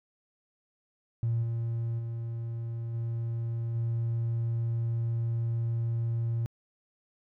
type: tone with level steps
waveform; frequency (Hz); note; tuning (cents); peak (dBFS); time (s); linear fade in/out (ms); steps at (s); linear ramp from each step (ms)
triangle; 115.8; A#2; -11; -22 / -26 / -30 / -27 / -24; 1.23-6.46; 0; 1.42 / 1.98 / 2.93 / 3.74; 20
effects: tanh soft clip ceiling -22 dBFS